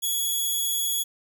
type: tone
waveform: 5% pulse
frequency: 3363 Hz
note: G#7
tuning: 21 cents sharp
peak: -16 dBFS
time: 0.02-1.04 s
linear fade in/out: 20 ms
effects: none